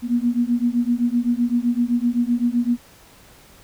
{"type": "beating tone pair", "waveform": "sine", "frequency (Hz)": [236.3, 244.1], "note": ["A#3", "B3"], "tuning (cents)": [24, -20], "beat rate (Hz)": 7.8, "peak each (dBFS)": [-20, -20], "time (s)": [0.02, 2.78], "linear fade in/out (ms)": 50, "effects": ["pink hiss -49 dBFS RMS until 3.63 s"]}